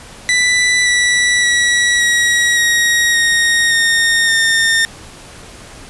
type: tone with pitch steps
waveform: sawtooth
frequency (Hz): 1981 / 1957.1 / 1933.5 / 1910.2 / 1887.2 / 1864.4 / 1841.9 / 1819.7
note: B6 / B6 / B6 / A#6 / A#6 / A#6 / A#6 / A#6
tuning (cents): +5 / -16 / -37 / +42 / +21 / 0 / -21 / -42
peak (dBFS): -7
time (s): 0.29-4.85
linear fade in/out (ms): 0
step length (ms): 570
effects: pink hiss -36 dBFS RMS until 5.89 s + resampled to 24000 Hz